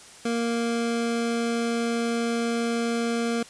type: tone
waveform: 25% pulse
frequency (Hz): 233.1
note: A#3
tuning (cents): 0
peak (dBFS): -20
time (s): 0.25-3.43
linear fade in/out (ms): 5
effects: white hiss -47 dBFS RMS until 3.49 s + resampled to 22050 Hz